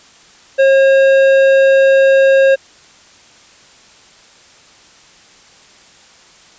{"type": "tone with hard clipping", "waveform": "triangle", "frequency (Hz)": 540, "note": "C#5", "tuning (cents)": -45, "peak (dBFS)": -8, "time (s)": [0.58, 2.56], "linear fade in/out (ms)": 20, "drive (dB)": 14, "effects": ["white hiss -44 dBFS RMS until 6.58 s", "resampled to 16000 Hz"]}